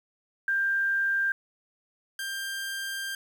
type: tone pair in turn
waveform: sine / sawtooth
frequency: 1588 / 1588 Hz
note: G6 / G6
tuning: +22 / +22 cents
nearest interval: unison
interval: 0 cents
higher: neither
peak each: -23 / -28 dBFS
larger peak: first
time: 0.48-1.32 / 2.19-3.15 s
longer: second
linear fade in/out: 2 ms
effects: 9-bit